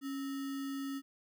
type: tone with sample-and-hold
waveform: sine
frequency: 274.6 Hz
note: C#4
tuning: 16 cents flat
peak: -36 dBFS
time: 0.01-1.02 s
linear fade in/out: 50 ms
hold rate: 1575 Hz
effects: none